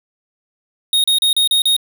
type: tone bursts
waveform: square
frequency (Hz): 3729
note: A#7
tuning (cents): 0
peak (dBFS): -12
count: 6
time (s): 0.93-1.765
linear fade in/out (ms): 2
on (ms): 110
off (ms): 35
effects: none